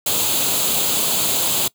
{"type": "noise with comb filter", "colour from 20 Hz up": "white", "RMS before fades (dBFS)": -19, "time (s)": [0.06, 1.68], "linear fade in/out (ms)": 5, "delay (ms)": 0.27, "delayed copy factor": 0.65, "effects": ["noise-tail reverb RT60 0.1 s tail -22 dB re dry", "high-pass 100 Hz 12 dB/octave"]}